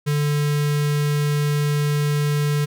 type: tone with notch filter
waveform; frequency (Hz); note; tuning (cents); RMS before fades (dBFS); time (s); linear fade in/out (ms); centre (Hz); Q
square; 146.83; D3; 0; -20; 0.06-2.66; 20; 770; 1.6
effects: none